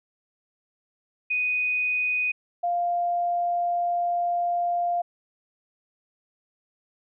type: tone pair in turn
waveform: sine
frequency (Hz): 2489 / 698.5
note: D#7 / F5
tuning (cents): 0 / 0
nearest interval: octave + minor seventh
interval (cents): 2200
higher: first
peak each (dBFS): -22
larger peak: neither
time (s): 1.3-2.32 / 2.63-5.02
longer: second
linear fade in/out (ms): 10
effects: none